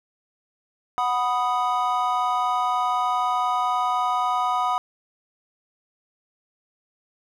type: chord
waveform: triangle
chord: B major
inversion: second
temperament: equal with one note detuned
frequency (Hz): 737.9 / 987.8 / 1244.5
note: F#5 / B5 / D#6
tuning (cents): -5 / 0 / 0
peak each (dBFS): -23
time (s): 0.98-4.78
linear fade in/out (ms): 0
effects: none